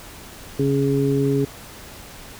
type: harmonic tone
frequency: 138.59 Hz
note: C#3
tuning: in tune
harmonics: 1 / 2 / 3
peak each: -21 / -21 / -21 dBFS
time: 0.59-1.45 s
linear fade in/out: 5 ms
effects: pink hiss -40 dBFS RMS until 2.39 s